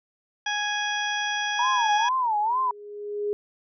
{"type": "harmonic tone", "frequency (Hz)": 830.6, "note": "G#5", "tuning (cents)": 0, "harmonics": [1, 2, 3, 4, 6, 7], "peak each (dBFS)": [-30, -28, -35, -31, -43, -39], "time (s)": [0.46, 2.09], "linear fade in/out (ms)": 5}
{"type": "tone with vibrato", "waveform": "sine", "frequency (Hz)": 932.3, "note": "A#5", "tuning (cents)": 0, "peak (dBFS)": -21, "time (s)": [1.59, 2.71], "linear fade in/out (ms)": 2, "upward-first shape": "sine", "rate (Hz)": 2.2, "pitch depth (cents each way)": 200}
{"type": "tone with exponential growth", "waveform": "sine", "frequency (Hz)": 413.3, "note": "G#4", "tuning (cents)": -8, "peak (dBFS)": -22, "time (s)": [2.13, 3.33], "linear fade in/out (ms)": 0, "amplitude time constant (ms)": 260}
{"effects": []}